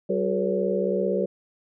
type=tone cluster; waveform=sine; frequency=192 / 366.2 / 423.6 / 486.2 / 562 Hz; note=G3 / F#4 / G#4 / B4 / C#5; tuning=-36 / -18 / +34 / -27 / +24 cents; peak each=-28 dBFS; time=0.09-1.26 s; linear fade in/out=10 ms; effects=none